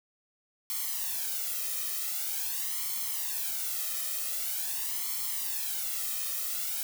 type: noise with flanger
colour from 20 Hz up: blue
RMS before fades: -33 dBFS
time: 0.7-6.83 s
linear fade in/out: 0 ms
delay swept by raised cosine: 0.93 to 1.61 ms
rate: 0.45 Hz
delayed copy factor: +0.85
effects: none